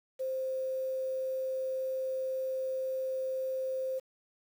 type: tone with quantisation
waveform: sine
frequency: 523.3 Hz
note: C5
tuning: in tune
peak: -31 dBFS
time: 0.19-4 s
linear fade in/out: 20 ms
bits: 9
effects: none